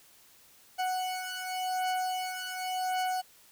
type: beating tone pair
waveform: 40% pulse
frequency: 740 / 740.9 Hz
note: F#5 / F#5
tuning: 0 / +2 cents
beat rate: 0.9 Hz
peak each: -32 / -34 dBFS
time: 0.78-3.22 s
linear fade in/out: 20 ms
effects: white hiss -59 dBFS RMS until 3.51 s